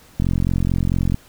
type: click train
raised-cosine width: 5 ms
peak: -7 dBFS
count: 43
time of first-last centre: 0.2-1.144 s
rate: 44.5 Hz
effects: pink hiss -49 dBFS RMS until 1.28 s